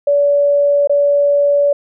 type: tone with dropouts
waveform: sine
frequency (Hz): 573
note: D5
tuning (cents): -43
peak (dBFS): -9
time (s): 0.07-1.73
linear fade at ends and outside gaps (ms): 5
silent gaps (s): 0.874-0.895
effects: none